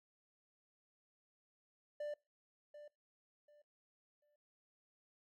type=tone with echo; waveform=triangle; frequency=591 Hz; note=D5; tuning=11 cents sharp; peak=-38 dBFS; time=2-2.14 s; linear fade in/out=5 ms; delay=740 ms; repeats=3; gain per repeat=-12 dB; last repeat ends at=4.36 s; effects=noise-tail reverb RT60 0.3 s tail -26 dB re dry